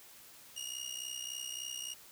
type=tone with amplitude modulation; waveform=20% pulse; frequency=2861 Hz; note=F7; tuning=41 cents sharp; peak=-31 dBFS; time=0.56-1.94 s; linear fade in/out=10 ms; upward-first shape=sine; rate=63.5 Hz; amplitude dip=75%; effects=white hiss -56 dBFS RMS until 2.11 s